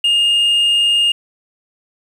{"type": "tone", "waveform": "sine", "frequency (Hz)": 2833, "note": "F7", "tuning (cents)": 24, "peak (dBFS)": -8, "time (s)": [0.04, 1.12], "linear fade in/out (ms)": 5, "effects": ["tanh soft clip ceiling -10 dBFS", "7-bit"]}